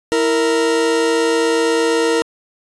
40% pulse tone pair together, 328.3 / 464.4 Hz, E4 / A#4, -7 / -7 cents, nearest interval tritone, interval 600 cents, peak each -18 / -14 dBFS, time 0.12-2.22 s, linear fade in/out 0 ms, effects resampled to 22050 Hz

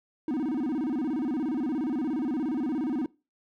triangle tone with vibrato, 279.1 Hz, C#4, 12 cents sharp, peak -24 dBFS, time 0.28-3.06 s, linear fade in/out 2 ms, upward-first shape square, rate 17 Hz, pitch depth 210 cents each way, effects noise-tail reverb RT60 0.3 s tail -22 dB re dry

